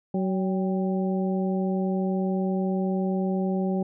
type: harmonic tone with a mistuned harmonic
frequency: 188.1 Hz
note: F#3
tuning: 29 cents sharp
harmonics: 1 / 2 / 3 / 4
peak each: -24 / -30 / -34 / -36 dBFS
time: 0.14-3.83 s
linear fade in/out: 5 ms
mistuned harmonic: 4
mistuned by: +70 cents
effects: none